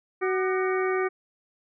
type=harmonic tone with a mistuned harmonic; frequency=374.4 Hz; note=F#4; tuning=20 cents sharp; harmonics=1 / 2 / 3 / 4 / 5 / 6; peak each=-24 / -34 / -32 / -36 / -35 / -36 dBFS; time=0.21-1.09 s; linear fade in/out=20 ms; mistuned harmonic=3; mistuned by=+120 cents; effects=none